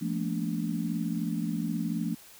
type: tone cluster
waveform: sine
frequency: 171.6 / 215.5 / 234.4 / 288.3 Hz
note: F3 / A3 / A#3 / D4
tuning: -30 / -36 / +10 / -32 cents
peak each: -32 / -33 / -35 / -35 dBFS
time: 0.01-2.15 s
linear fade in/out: 10 ms
effects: white hiss -52 dBFS RMS until 2.39 s